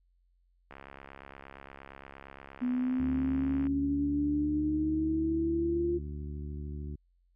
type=click train; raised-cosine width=0.5 ms; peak=-31 dBFS; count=204; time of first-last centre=0.71-3.669 s; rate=68.6 Hz
type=exponential sweep; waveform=sine; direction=up; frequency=246.9 to 349.2 Hz; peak=-27 dBFS; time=2.61-5.99 s; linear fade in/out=20 ms
type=harmonic tone; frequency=73.42 Hz; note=D2; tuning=in tune; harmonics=1 / 2 / 3 / 4 / 5; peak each=-37 / -43 / -47 / -49 / -51 dBFS; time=2.99-6.96 s; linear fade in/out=10 ms
effects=added 44 Hz sine -66 dBFS peak until 7.35 s